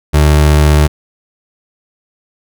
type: tone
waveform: 30% pulse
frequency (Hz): 75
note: D2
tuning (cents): +37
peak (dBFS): -3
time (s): 0.13-0.88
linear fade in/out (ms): 20
effects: none